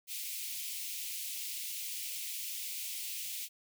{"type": "high-pass noise", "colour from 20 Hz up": "white", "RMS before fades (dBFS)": -40, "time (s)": [0.07, 3.49], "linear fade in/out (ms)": 50, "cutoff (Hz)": 2200, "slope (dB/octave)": 48, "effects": []}